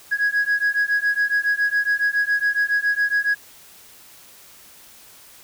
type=beating tone pair; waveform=sine; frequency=1657 / 1664.2 Hz; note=G#6 / G#6; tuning=-4 / +3 cents; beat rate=7.2 Hz; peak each=-19 dBFS; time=0.11-3.35 s; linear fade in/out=20 ms; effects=tanh soft clip ceiling -14 dBFS + white hiss -47 dBFS RMS until 5.43 s